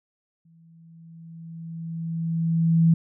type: tone with exponential growth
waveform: sine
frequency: 164.81 Hz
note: E3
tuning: in tune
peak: -13 dBFS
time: 0.45-2.94 s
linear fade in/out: 5 ms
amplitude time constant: 540 ms
effects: none